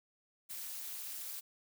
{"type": "noise with amplitude modulation", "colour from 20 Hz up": "blue", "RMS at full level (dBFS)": -40, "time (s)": [0.49, 1.41], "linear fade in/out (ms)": 20, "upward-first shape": "sine", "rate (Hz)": 240, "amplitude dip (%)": 80, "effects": []}